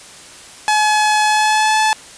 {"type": "tone with pitch glide", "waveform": "sawtooth", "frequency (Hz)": [851, 866.9], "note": ["G#5", "A5"], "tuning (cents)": [42, -26], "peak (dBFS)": -8, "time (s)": [0.68, 1.93], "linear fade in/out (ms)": 0, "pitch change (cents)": 32, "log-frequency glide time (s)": [1.25, 1.8], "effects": ["white hiss -38 dBFS RMS until 2.17 s", "resampled to 22050 Hz"]}